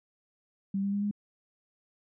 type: tone with pitch steps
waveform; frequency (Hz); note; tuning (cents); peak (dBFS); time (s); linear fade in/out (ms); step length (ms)
sine; 196 / 199.2 / 202.4 / 205.7; G3 / G3 / G#3 / G#3; 0 / +28 / -44 / -16; -27; 0.74-1.112; 5; 93
effects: none